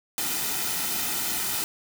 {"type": "noise with comb filter", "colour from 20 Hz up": "white", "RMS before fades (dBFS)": -28, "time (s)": [0.18, 1.64], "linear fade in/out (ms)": 0, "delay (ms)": 1.8, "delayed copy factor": -0.6, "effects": []}